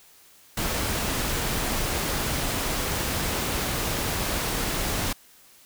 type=noise; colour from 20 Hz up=pink; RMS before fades=-27 dBFS; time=0.57-5.13 s; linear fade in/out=5 ms; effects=white hiss -54 dBFS RMS until 5.65 s